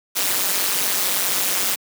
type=noise with amplitude modulation; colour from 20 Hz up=white; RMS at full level=-17 dBFS; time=0.15-1.76 s; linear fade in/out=20 ms; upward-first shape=sine; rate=190 Hz; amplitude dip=90%; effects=high-pass 200 Hz 12 dB/octave